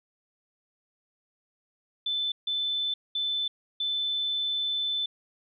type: tone bursts at uneven times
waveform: sine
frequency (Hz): 3520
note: A7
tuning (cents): 0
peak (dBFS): -26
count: 4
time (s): 2.06-2.32 / 2.47-2.94 / 3.15-3.48 / 3.8-5.06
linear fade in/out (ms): 5
effects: none